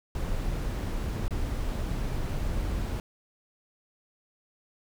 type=noise with dropouts; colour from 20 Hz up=brown; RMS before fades=-30 dBFS; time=0.15-3 s; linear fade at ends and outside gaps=1 ms; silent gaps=1.281-1.307 s; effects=none